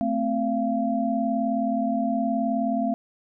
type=tone cluster; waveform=sine; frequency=221.8 / 260.9 / 684 Hz; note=A3 / C4 / F5; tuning=+14 / -5 / -36 cents; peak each=-26 dBFS; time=0.01-2.94 s; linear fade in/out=0 ms; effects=none